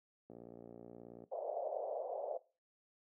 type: click train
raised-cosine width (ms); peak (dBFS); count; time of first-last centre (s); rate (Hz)
2; -37; 56; 0.3-1.239; 58.6
type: band-pass noise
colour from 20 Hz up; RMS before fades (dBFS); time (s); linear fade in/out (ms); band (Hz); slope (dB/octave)
pink; -41; 1.31-2.38; 20; 520 to 690; 48
effects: noise-tail reverb RT60 0.3 s tail -17 dB re dry + high-pass 200 Hz 12 dB/octave